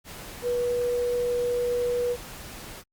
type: tone in noise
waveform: sine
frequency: 486 Hz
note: B4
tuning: 28 cents flat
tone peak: -23 dBFS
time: 0.42-2.17 s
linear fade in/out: 50 ms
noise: pink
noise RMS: -41 dBFS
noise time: 0.04-2.84 s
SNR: +15 dB
effects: Opus 48 kbps